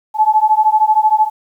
sine beating tone pair, 856 / 869 Hz, A5 / A5, -48 / -22 cents, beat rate 13 Hz, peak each -12 dBFS, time 0.14-1.3 s, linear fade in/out 50 ms, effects 8-bit

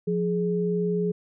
sine tone pair together, 176.29 / 419.3 Hz, F3 / G#4, +17 / +17 cents, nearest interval octave + minor third, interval 1500 cents, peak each -25 dBFS, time 0.07-1.12 s, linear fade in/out 10 ms, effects none

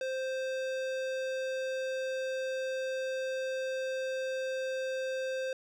sine tone with hard clipping, 523.3 Hz, C5, in tune, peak -34 dBFS, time 0.01-5.53 s, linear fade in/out 2 ms, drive 17 dB, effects none

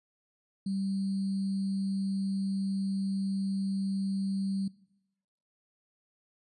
sine tone with sample-and-hold, 194.4 Hz, G3, 14 cents flat, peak -29 dBFS, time 0.66-4.68 s, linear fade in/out 5 ms, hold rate 4410 Hz, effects noise-tail reverb RT60 0.9 s tail -21 dB re dry + resampled to 24000 Hz

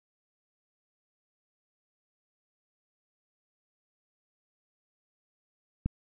click, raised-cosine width 5 ms, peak -16 dBFS, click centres 5.86 s, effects none

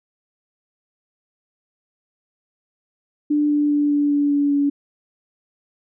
sine tone with pitch steps, 295.8 / 293.9 / 292.1 / 290.2 / 288.4 / 286.6 / 284.7 Hz, D4 / D4 / D4 / D4 / D4 / D4 / C#4, +13 / +1 / -9 / -21 / -31 / -42 / +46 cents, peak -15 dBFS, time 3.3-4.7 s, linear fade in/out 10 ms, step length 200 ms, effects none

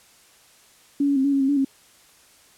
sine tone with pitch steps, 283.2 / 281.6 / 266 / 281.6 / 275.4 / 268.5 / 286.1 / 270.3 Hz, C#4 / C#4 / C4 / C#4 / C#4 / C4 / D4 / C#4, +37 / +27 / +29 / +27 / -11 / +45 / -45 / -44 cents, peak -17 dBFS, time 1-1.648 s, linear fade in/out 5 ms, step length 81 ms, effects white hiss -54 dBFS RMS until 2.57 s + low-pass 11000 Hz 12 dB/octave

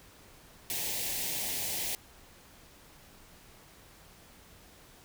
white band-stop noise, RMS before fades -34 dBFS, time 0.7-1.95 s, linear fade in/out 0 ms, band 920 to 1800 Hz, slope 48 dB/octave, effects pink hiss -56 dBFS RMS until 5.04 s

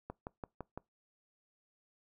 click train, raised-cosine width 1 ms, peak -27 dBFS, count 5, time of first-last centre 0.1-0.776 s, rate 5.92 Hz, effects noise-tail reverb RT60 0.2 s tail -24 dB re dry

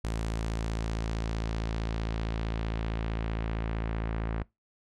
sawtooth tone with low-pass filter sweep, 55.4 Hz, A1, 13 cents sharp, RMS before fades -32 dBFS, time 0.04-4.43 s, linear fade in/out 5 ms, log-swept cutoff 9000 to 1900 Hz, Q 1.1, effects noise-tail reverb RT60 0.2 s tail -23 dB re dry

